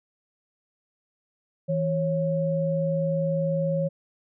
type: tone pair together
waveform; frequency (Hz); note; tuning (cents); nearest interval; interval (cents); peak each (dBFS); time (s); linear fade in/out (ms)
sine; 163.2 / 548.9; E3 / C#5; -17 / -17; octave + major sixth; 2100; -25; 1.68-3.89; 20
effects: none